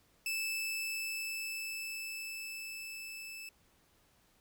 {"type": "tone with level ramp", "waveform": "sawtooth", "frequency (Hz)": 2629, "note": "E7", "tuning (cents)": -5, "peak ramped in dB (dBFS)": [-30, -41], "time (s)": [0.26, 3.49], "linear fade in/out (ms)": 2, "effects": ["pink hiss -69 dBFS RMS until 4.4 s"]}